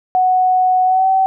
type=tone with pitch glide; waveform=sine; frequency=740 to 763.9 Hz; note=F#5 to G5; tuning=0 to -45 cents; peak=-10 dBFS; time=0.15-1.26 s; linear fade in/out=0 ms; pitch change=+55 cents; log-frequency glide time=0.85-1.08 s; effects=none